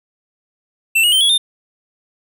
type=tone with pitch steps; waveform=square; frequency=2681 / 2890 / 3115 / 3358 / 3620 Hz; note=E7 / F#7 / G7 / G#7 / A7; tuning=+29 / -41 / -12 / +18 / +48 cents; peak=-11 dBFS; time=0.95-1.38 s; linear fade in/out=10 ms; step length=86 ms; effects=none